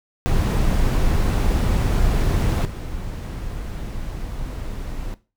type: noise with level steps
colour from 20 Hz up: brown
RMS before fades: -18 / -29 dBFS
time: 0.26-5.14 s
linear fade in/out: 0 ms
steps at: 2.65 s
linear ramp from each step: 2 ms
effects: noise-tail reverb RT60 0.3 s tail -17 dB re dry